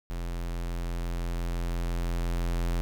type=tone with level ramp; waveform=square; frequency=42.93 Hz; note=F1; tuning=29 cents flat; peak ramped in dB=-32 to -26 dBFS; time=0.1-2.81 s; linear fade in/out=0 ms; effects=none